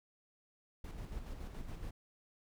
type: noise with tremolo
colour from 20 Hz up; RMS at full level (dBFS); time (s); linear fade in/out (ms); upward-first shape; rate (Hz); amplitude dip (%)
brown; -43; 0.84-1.91; 5; square; 7.1; 40
effects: none